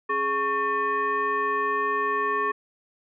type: tone with frequency modulation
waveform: sine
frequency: 1108.7 Hz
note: C#6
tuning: in tune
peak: -22 dBFS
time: 0.09-2.52 s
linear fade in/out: 10 ms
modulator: 691 Hz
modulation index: 1
effects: none